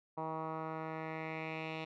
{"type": "tone with low-pass filter sweep", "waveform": "10% pulse", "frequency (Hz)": 159.2, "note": "D#3", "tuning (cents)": 40, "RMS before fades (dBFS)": -41, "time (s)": [0.17, 1.85], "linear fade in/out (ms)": 10, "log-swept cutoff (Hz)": [980, 3100], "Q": 3.2, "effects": []}